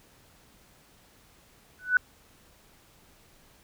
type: tone with exponential growth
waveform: sine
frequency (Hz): 1490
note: F#6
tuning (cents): +12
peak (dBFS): -14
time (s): 1.79-1.97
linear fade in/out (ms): 2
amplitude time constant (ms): 38
effects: pink hiss -59 dBFS RMS until 3.63 s